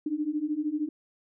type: beating tone pair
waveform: sine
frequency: 293.7 / 306.7 Hz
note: D4 / D#4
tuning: 0 / -25 cents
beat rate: 13 Hz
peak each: -31 / -29 dBFS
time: 0.06-0.89 s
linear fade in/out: 5 ms
effects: none